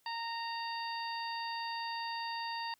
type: harmonic tone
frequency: 925 Hz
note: A#5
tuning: 14 cents flat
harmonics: 1 / 2 / 3 / 4 / 5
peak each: -38 / -44 / -47 / -50 / -44 dBFS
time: 0.06-2.74 s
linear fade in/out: 2 ms
effects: white hiss -72 dBFS RMS until 2.79 s